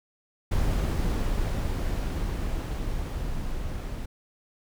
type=noise with level ramp; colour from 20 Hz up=brown; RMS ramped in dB=-24 to -33 dBFS; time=0.51-4.06 s; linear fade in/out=10 ms; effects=none